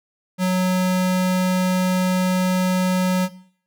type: tone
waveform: square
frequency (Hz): 184.1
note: F#3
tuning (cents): -8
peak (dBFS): -17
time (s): 0.38-3.29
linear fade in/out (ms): 50
effects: noise-tail reverb RT60 0.6 s tail -17 dB re dry